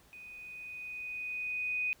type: tone with level ramp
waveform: sine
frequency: 2489 Hz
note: D#7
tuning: in tune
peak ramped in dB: -47 to -29 dBFS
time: 0.13-1.93 s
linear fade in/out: 0 ms
effects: pink hiss -63 dBFS RMS until 2 s